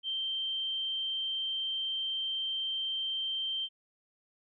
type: tone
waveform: sine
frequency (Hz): 3136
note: G7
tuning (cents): 0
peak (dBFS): -31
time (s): 0.03-3.69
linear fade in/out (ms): 50
effects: none